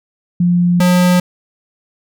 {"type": "tone pair in turn", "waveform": ["sine", "square"], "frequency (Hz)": [175.7, 179.39], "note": ["F3", "F3"], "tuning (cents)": [11, 47], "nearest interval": "unison", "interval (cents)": 36, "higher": "second", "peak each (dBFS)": -9, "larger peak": "neither", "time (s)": [[0.4, 0.8], [0.8, 1.2]], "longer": "neither", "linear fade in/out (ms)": 5, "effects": []}